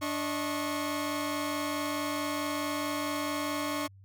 sawtooth tone cluster, 292.2 / 629 / 1090 Hz, D4 / D#5 / C#6, -9 / +19 / -29 cents, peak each -29 / -34 / -32 dBFS, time 0.01-3.88 s, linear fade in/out 20 ms, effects added 97 Hz sine -51 dBFS peak until 4.04 s

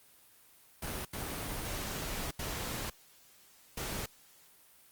pink noise bursts at uneven times, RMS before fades -38 dBFS, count 4, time 0.82-1.05 / 1.13-2.31 / 2.39-2.9 / 3.77-4.06 s, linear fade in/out 5 ms, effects white hiss -61 dBFS RMS until 4.91 s + Opus 32 kbps

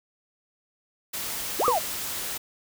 white noise, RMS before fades -32 dBFS, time 1.13-2.38 s, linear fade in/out 10 ms
sine linear two-way sweep, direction up then down, 233.7 to 1298 to 579 Hz, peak -21 dBFS, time 1.59-1.79 s, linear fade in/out 10 ms, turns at 1.66 s
sine tone with exponential decay, 490.2 Hz, B4, 13 cents flat, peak -15 dBFS, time 1.68-1.78 s, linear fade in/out 0 ms, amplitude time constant 21 ms
effects none

